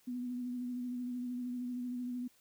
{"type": "tone with vibrato", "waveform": "sine", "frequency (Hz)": 246.9, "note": "B3", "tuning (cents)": 0, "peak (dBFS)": -36, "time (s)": [0.07, 2.28], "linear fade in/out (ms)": 10, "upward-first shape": "sine", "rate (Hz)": 13, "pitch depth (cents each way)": 27, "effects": ["white hiss -68 dBFS RMS until 2.4 s"]}